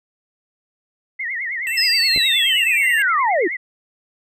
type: tone with vibrato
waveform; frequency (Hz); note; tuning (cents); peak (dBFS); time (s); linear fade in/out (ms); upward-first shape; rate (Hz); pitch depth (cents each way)
sine; 1990; B6; +13; -22; 1.19-3.57; 10; triangle; 9.5; 180
type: tone with pitch glide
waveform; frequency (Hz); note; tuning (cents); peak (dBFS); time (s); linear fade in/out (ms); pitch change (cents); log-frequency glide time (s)
square; 2678 to 2782; E7 to F7; +27 to -7; -23; 1.67-3.02; 0; +66; 2.74-2.91
type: linear sweep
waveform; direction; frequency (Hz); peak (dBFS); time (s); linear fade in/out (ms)
sine; down; 5210 to 300; -15; 1.77-3.48; 10
type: clicks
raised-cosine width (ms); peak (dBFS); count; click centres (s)
2; -17; 2; 2.162 / 2.176
effects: none